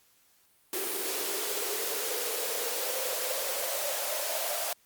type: noise with high-pass filter sweep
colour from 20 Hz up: white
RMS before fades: -32 dBFS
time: 0.73-4.73 s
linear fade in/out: 2 ms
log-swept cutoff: 370 to 640 Hz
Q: 7.4
effects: white hiss -65 dBFS RMS until 4.85 s + Opus 48 kbps